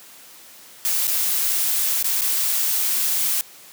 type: noise with dropouts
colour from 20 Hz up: blue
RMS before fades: -21 dBFS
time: 0.85-3.41 s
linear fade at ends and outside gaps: 0 ms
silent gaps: 1.07-1.078 / 2.026-2.044 / 2.21-2.218 s
effects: white hiss -45 dBFS RMS until 3.72 s + high-pass 150 Hz 12 dB/octave